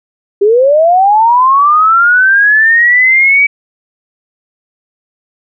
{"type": "linear sweep", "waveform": "sine", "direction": "up", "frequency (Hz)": [389.3, 2294], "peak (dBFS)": -4, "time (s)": [0.41, 3.47], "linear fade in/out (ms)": 10, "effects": []}